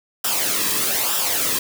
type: noise with flanger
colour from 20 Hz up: white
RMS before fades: -21 dBFS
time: 0.24-1.59 s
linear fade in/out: 5 ms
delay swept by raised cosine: 0.46 to 1.41 ms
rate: 1.1 Hz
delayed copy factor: -0.6
effects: none